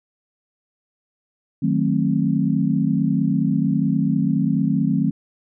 sine chord, D# diminished seventh, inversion none, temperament equal with one note detuned, 155.56 / 185 / 220 / 266.4 Hz, D#3 / F#3 / A3 / C4, 0 / 0 / 0 / +31 cents, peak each -22 dBFS, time 1.62-5.11 s, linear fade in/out 10 ms, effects none

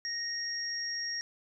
sine tone pair together, 1864.7 / 5588 Hz, A#6 / F8, 0 / 0 cents, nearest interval octave + perfect fifth, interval 1900 cents, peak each -38 / -34 dBFS, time 0.05-1.21 s, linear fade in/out 0 ms, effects none

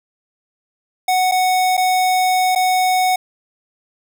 square tone with dropouts, 740 Hz, F#5, in tune, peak -14 dBFS, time 1.08-3.16 s, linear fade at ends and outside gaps 5 ms, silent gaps 1.314-1.319 / 1.769-1.776 / 2.551-2.558 s, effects none

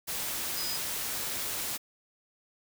sine tone in noise, 4978 Hz, D#8, in tune, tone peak -35 dBFS, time 0.56-0.78 s, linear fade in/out 20 ms, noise white, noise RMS -34 dBFS, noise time 0.07-1.78 s, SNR -4 dB, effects none

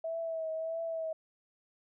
sine tone with vibrato, 650 Hz, E5, 24 cents flat, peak -33 dBFS, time 0.04-1.13 s, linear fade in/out 5 ms, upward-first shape triangle, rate 1.6 Hz, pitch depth 38 cents each way, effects none

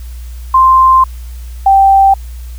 sine tone pair in turn, 1046.5 / 781.5 Hz, C6 / G5, 0 / -6 cents, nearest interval perfect fourth, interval 506 cents, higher first, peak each -3 dBFS, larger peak neither, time 0.54-1.04 / 1.66-2.14 s, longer first, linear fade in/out 5 ms, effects added 60 Hz sine -23 dBFS peak until 2.58 s + white hiss -42 dBFS RMS until 2.58 s

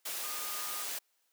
sine tone in noise, 1224 Hz, D#6, 29 cents flat, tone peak -45 dBFS, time 0.23-0.84 s, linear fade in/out 10 ms, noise white, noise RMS -38 dBFS, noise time 0.05-0.99 s, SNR -10 dB, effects white hiss -75 dBFS RMS until 1.32 s + high-pass 400 Hz 12 dB/octave

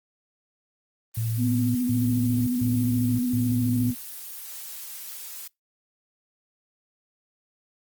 blue noise, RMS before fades -38 dBFS, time 1.14-5.48 s, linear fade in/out 10 ms
sine tone bursts, 113.3 Hz, A#2, 49 cents flat, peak -24 dBFS, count 4, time 1.17-3.91 s, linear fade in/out 5 ms, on 580 ms, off 140 ms
sine tone with vibrato, 246.9 Hz, B3, in tune, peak -22 dBFS, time 1.37-3.95 s, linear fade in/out 50 ms, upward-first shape square, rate 14 Hz, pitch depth 31 cents each way
effects noise-tail reverb RT60 0.2 s tail -26 dB re dry + Opus 24 kbps

